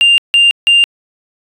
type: tone bursts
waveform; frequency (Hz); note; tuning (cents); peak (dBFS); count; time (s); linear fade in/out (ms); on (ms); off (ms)
sine; 2794; F7; 0; -3; 3; 0.01-0.84; 0; 170; 160
effects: tanh soft clip ceiling -3 dBFS